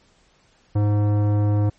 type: tone with tanh clipping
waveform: sine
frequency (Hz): 103.83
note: G#2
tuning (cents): 0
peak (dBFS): -18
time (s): 0.75-1.7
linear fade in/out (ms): 10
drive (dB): 16
effects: pink hiss -59 dBFS RMS until 1.78 s + MP3 32 kbps